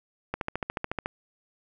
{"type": "click train", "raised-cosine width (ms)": 0.5, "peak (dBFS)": -14, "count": 11, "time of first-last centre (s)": [0.34, 1.059], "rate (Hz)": 13.9, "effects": []}